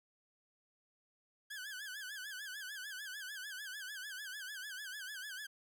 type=tone with vibrato; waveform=sawtooth; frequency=1600 Hz; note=G6; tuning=35 cents sharp; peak=-40 dBFS; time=1.5-5.47 s; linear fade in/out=10 ms; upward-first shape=sine; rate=6.7 Hz; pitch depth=140 cents each way; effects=none